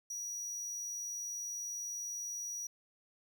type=tone; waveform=square; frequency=5800 Hz; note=F#8; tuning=35 cents flat; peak=-39 dBFS; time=0.1-2.67 s; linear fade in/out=5 ms; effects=none